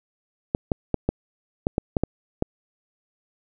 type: clicks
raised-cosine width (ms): 2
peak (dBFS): -7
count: 9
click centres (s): 0.549 / 0.718 / 0.943 / 1.09 / 1.669 / 1.781 / 1.968 / 2.036 / 2.424
effects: none